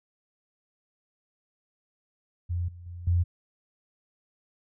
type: tone with level steps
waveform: sine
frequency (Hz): 87.31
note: F2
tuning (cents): 0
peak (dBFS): -26 / -42 / -37 / -20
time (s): 2.49-3.24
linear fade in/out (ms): 20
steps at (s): 2.68 / 2.86 / 3.07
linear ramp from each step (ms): 5
effects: none